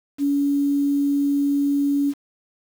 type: tone with quantisation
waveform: sine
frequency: 283.2 Hz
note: C#4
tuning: 37 cents sharp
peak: -17 dBFS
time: 0.18-2.14 s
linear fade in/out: 50 ms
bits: 7
effects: none